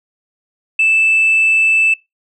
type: tone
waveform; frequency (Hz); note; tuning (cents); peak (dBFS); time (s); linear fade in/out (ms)
sine; 2637; E7; 0; -8; 0.79-1.94; 5
effects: noise-tail reverb RT60 0.2 s tail -23 dB re dry + tanh soft clip ceiling -6 dBFS